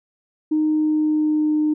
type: tone with pitch glide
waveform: sine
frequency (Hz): 308.5 to 304.6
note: D#4 to D#4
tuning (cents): -15 to -37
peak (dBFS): -15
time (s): 0.51-1.74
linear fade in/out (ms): 10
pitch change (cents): -22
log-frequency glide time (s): 0.67-1.55
effects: tanh soft clip ceiling -11 dBFS